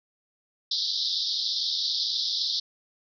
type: band-pass noise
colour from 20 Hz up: pink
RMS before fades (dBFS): -28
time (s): 0.71-2.6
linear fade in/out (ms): 5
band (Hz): 3500 to 5300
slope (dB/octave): 96
effects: none